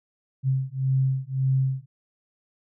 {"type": "beating tone pair", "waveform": "sine", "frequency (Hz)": [131.9, 133.7], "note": ["C3", "C3"], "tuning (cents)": [14, 38], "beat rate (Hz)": 1.8, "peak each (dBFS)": -24, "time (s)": [0.43, 1.86], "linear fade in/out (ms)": 50, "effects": []}